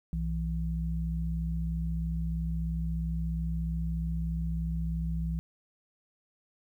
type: tone pair together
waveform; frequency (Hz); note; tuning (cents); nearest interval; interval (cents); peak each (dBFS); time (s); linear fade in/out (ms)
sine; 61.74 / 164.83; B1 / E3; 0 / 0; octave + perfect fourth; 1700; -31 / -32; 0.13-5.39; 0
effects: 11-bit